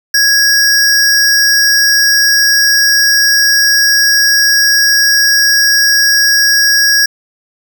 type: tone pair together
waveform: square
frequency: 1661.2 / 5588 Hz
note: G#6 / F8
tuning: 0 / 0 cents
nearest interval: octave + major sixth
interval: 2100 cents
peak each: -10 dBFS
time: 0.14-7.06 s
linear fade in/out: 5 ms
effects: none